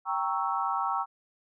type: chord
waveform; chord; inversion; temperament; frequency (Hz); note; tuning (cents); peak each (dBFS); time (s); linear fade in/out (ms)
sine; G diminished seventh; none; equal; 784 / 932.3 / 1108.7 / 1318.5; G5 / Bb5 / Db6 / Fb6; 0 / 0 / 0 / 0; -32; 0.05-1.06; 50
effects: none